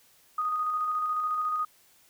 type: tone with tremolo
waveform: sine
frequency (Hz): 1242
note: D#6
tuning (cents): -3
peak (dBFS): -25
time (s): 0.38-1.65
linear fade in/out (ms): 5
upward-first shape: square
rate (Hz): 14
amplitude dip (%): 25
effects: white hiss -61 dBFS RMS until 2.09 s